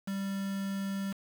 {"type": "tone with quantisation", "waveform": "triangle", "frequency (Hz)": 196, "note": "G3", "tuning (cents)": 0, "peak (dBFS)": -30, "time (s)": [0.07, 1.13], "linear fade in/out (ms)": 10, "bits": 7, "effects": []}